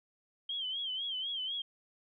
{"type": "tone with vibrato", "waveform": "sine", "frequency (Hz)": 3168, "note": "G7", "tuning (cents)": 18, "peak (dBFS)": -34, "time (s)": [0.49, 1.62], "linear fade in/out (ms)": 5, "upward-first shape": "sine", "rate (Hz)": 4, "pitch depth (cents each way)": 96, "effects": []}